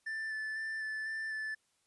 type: tone with vibrato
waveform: triangle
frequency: 1760 Hz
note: A6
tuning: in tune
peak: -34 dBFS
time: 0.06-1.55 s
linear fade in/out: 10 ms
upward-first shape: square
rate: 2 Hz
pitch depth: 12 cents each way
effects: white hiss -75 dBFS RMS until 1.86 s + resampled to 24000 Hz